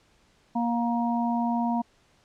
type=harmonic tone; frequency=235.7 Hz; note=A#3; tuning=19 cents sharp; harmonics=1 / 3 / 4; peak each=-25 / -30 / -30 dBFS; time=0.55-1.82 s; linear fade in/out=10 ms; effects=pink hiss -63 dBFS RMS until 2.24 s + low-pass 7000 Hz 12 dB/octave